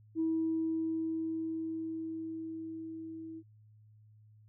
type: tone with level ramp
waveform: sine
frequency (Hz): 323.2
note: E4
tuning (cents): -34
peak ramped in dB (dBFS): -27 to -42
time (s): 0.15-3.43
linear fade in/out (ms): 50
effects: tanh soft clip ceiling -23 dBFS + added 107 Hz sine -57 dBFS peak until 4.48 s